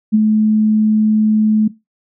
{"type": "tone with ADSR envelope", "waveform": "sine", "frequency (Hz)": 215.4, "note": "A3", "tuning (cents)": -37, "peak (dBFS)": -6, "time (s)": [0.12, 1.68], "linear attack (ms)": 26, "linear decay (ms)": 24, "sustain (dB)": -3, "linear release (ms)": 8, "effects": ["noise-tail reverb RT60 0.2 s tail -17 dB re dry"]}